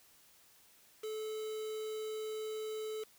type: tone with quantisation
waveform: triangle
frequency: 433.6 Hz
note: A4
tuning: 25 cents flat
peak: -36 dBFS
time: 1.03-3.04 s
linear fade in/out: 10 ms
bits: 8
effects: white hiss -64 dBFS RMS until 3.18 s